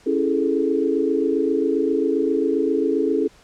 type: chord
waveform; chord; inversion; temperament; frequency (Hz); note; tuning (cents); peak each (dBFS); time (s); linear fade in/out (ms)
sine; A major seventh; first; just; 275 / 330 / 412.5 / 440; C#4 / E4 / G#4 / A4; -14 / +2 / -12 / 0; -23; 0.06-3.28; 10
effects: pink hiss -52 dBFS RMS until 3.43 s + low-pass 8000 Hz 12 dB/octave